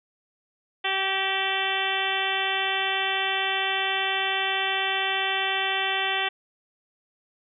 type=harmonic tone with a mistuned harmonic; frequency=385.1 Hz; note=G4; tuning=31 cents flat; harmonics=1 / 2 / 3 / 4 / 5 / 6 / 7 / 8 / 9; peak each=-35 / -30 / -35 / -33 / -30 / -34 / -31 / -31 / -33 dBFS; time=0.84-6.29 s; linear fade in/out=10 ms; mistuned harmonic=4; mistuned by=+21 cents; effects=none